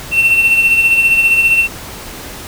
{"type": "tone with tremolo", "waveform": "triangle", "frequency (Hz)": 2700, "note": "E7", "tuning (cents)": 41, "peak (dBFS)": -4, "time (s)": [0.11, 1.68], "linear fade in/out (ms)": 50, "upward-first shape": "sine", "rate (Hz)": 15, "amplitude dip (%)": 50, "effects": ["pink hiss -29 dBFS RMS until 2.47 s"]}